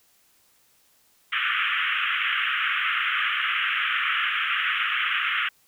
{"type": "band-pass noise", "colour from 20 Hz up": "pink", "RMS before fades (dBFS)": -25, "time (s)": [1.32, 5.49], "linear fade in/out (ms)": 10, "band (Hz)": [1200, 3200], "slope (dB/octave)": 96, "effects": ["white hiss -62 dBFS RMS until 5.67 s"]}